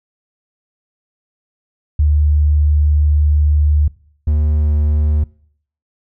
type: tone pair in turn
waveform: sine / triangle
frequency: 74.5 / 75.15 Hz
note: D2 / D2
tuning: +25 / +40 cents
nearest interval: unison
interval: 15 cents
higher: second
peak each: -9 dBFS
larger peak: neither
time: 1.99-3.88 / 4.27-5.24 s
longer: first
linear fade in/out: 5 ms
effects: noise-tail reverb RT60 0.6 s tail -22 dB re dry